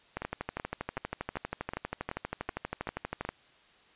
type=two click trains; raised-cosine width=0.5 ms; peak=-18 / -20 dBFS; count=40 / 9; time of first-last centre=0.17-3.29 / 0.22-3.25 s; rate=12.5 / 2.64 Hz; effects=white hiss -61 dBFS RMS until 3.95 s + resampled to 8000 Hz